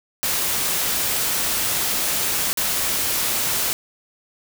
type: noise with dropouts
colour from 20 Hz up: white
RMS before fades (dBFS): -22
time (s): 0.23-3.73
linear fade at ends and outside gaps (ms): 0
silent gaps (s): 2.53-2.573
effects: none